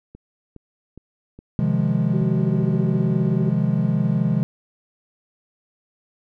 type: click train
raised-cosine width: 3 ms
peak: -27 dBFS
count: 7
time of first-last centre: 0.15-2.629 s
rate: 2.42 Hz
type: chord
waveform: triangle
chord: F minor seventh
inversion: second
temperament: equal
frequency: 130.81 / 155.56 / 174.61 / 207.7 Hz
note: C3 / Eb3 / F3 / Ab3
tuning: 0 / 0 / 0 / 0 cents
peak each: -21 dBFS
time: 1.59-4.43 s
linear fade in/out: 0 ms
type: tone with tremolo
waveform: sine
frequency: 378.6 Hz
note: F#4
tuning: 40 cents sharp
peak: -26 dBFS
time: 2.13-3.5 s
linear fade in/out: 10 ms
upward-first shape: sine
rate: 15 Hz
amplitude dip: 50%
effects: none